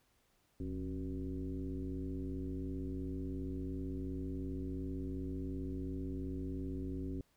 sine tone with frequency modulation, 175 Hz, F3, 4 cents sharp, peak -37 dBFS, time 0.6-7.21 s, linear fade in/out 2 ms, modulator 98.2 Hz, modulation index 1.8, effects pink hiss -74 dBFS RMS until 7.36 s

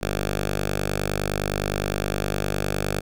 5% pulse tone with notch filter, 49.74 Hz, G1, 26 cents sharp, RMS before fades -26 dBFS, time 0.01-3.01 s, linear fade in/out 20 ms, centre 270 Hz, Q 1.8, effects none

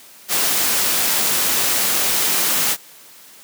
white noise, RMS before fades -18 dBFS, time 0.28-2.77 s, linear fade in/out 50 ms, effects white hiss -44 dBFS RMS until 3.43 s + high-pass 150 Hz 12 dB/octave

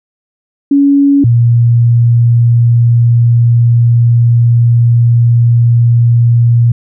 sine tone pair in turn, 281.2 / 118.23 Hz, C#4 / A#2, +25 / +25 cents, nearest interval octave + minor third, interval 1500 cents, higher first, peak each -4 dBFS, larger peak neither, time 0.71-1.24 / 1.24-6.72 s, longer second, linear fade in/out 5 ms, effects none

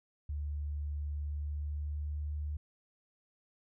sine tone with pitch glide, 73.42 to 74.53 Hz, D2 to D2, 0 to +26 cents, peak -34 dBFS, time 0.29-2.57 s, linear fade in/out 5 ms, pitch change +26 cents, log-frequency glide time 1.19-2.36 s, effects none

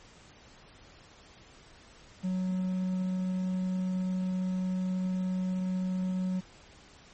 triangle tone with quantisation, 185 Hz, F#3, in tune, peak -26 dBFS, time 2.23-6.41 s, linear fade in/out 20 ms, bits 9, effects pink hiss -55 dBFS RMS until 7.13 s + MP3 32 kbps

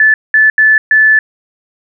sine tone bursts at uneven times, 1742 Hz, A6, 18 cents flat, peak -4 dBFS, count 4, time 0-0.14 / 0.34-0.5 / 0.58-0.78 / 0.91-1.19 s, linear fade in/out 2 ms, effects none

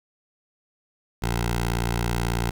10% pulse tone with notch filter, 58.27 Hz, A#1, in tune, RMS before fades -25 dBFS, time 1.22-2.51 s, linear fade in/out 10 ms, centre 260 Hz, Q 1.3, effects none

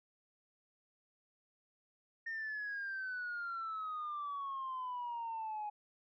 sine exponential sweep, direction down, 1834 to 830.6 Hz, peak -37 dBFS, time 2.26-5.7 s, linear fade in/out 10 ms, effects tanh soft clip ceiling -35 dBFS

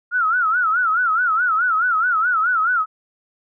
sine tone with vibrato, 1376 Hz, F6, 26 cents flat, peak -15 dBFS, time 0.11-2.86 s, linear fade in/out 50 ms, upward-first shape sine, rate 4.7 Hz, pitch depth 150 cents each way, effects none

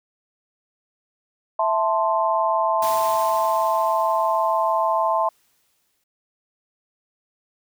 sine chord, A minor, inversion second, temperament equal, 659.3 / 880 / 1046.5 Hz, E5 / A5 / C6, 0 / 0 / 0 cents, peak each -22 dBFS, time 1.59-5.29 s, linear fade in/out 5 ms
white noise with exponential decay, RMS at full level -31 dBFS, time 2.82-6.04 s, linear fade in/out 5 ms, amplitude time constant 700 ms
effects none

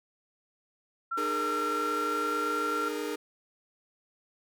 sine tone with pitch glide, 1358 to 1371.4 Hz, F6 to F6, -49 to -32 cents, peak -29 dBFS, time 1.11-2.89 s, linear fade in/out 10 ms, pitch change +17 cents, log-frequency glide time 1.61-2.38 s
45% pulse chord, D# suspended fourth, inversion none, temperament equal with one note detuned, 303.3 / 415.3 / 466.2 Hz, D#4 / G#4 / A#4, -44 / 0 / 0 cents, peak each -36 dBFS, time 1.17-3.16 s, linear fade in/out 10 ms
effects none

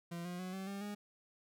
40% pulse tone with pitch steps, 171.1 / 177.54 / 184.23 / 191.17 / 198.37 / 205.8 Hz, F3 / F3 / F#3 / G3 / G3 / G#3, -35 / +29 / -7 / -43 / +21 / -16 cents, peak -40 dBFS, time 0.11-0.95 s, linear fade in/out 10 ms, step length 140 ms, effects none

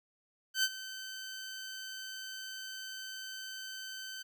15% pulse tone with ADSR envelope, 1537 Hz, G6, 35 cents flat, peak -19 dBFS, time 0.54-4.23 s, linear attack 94 ms, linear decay 50 ms, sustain -16 dB, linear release 14 ms, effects none

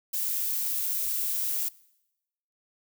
violet noise, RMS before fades -29 dBFS, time 0.13-1.69 s, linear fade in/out 10 ms, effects noise-tail reverb RT60 0.9 s tail -22 dB re dry

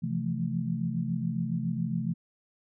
sine chord, F major seventh, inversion second, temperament equal with one note detuned, 130.81 / 167.4 / 174.61 / 220 Hz, C3 / E3 / F3 / A3, 0 / +27 / 0 / 0 cents, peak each -34 / -32 / -34 / -33 dBFS, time 0.02-2.14 s, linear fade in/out 20 ms, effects none

